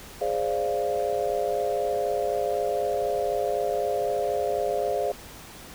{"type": "chord", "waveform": "sine", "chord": "D half-diminished seventh", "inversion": "second", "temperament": "equal with one note detuned", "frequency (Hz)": [415.3, 523.3, 587.3, 694.4], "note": ["Ab4", "C5", "D5", "F5"], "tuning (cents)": [0, 0, 0, -10], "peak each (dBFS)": -29, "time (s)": [0.21, 5.12], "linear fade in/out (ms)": 5, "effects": ["pink hiss -44 dBFS RMS until 5.74 s"]}